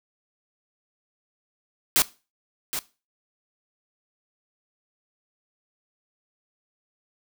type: noise with echo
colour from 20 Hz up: white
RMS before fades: -19 dBFS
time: 1.96-2.02 s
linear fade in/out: 0 ms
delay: 770 ms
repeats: 1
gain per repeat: -10 dB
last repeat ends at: 2.79 s
effects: noise-tail reverb RT60 0.3 s tail -18 dB re dry